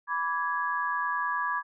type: chord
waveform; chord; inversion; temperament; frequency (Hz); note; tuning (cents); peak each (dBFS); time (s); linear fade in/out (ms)
sine; G# diminished; first; equal with one note detuned; 987.8 / 1157.1 / 1661.2; B5 / D6 / G#6; 0 / -26 / 0; -31; 0.07-1.63; 50
effects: none